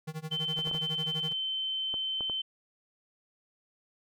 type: tone with tremolo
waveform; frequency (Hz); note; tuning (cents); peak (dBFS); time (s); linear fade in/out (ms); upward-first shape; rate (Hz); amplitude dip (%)
square; 157.1; D#3; +17; -34; 0.07-1.33; 10; sine; 12; 95
type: tone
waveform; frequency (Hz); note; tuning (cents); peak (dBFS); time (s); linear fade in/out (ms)
sine; 3083; G7; -29; -30; 0.31-2.42; 10
type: clicks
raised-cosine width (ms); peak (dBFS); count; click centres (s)
1; -27; 7; 0.59 / 0.673 / 0.713 / 0.748 / 1.941 / 2.208 / 2.298
effects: none